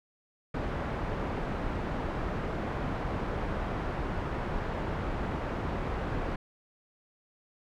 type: low-pass noise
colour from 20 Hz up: pink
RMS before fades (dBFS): -33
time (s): 0.54-6.36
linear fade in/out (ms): 5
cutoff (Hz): 1400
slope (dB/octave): 12
effects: none